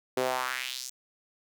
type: tone with high-pass filter sweep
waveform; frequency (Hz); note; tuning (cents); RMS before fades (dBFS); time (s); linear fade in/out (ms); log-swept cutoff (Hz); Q
sawtooth; 127.9; C3; -39; -32; 0.17-0.9; 5; 390 to 6900; 2.4
effects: none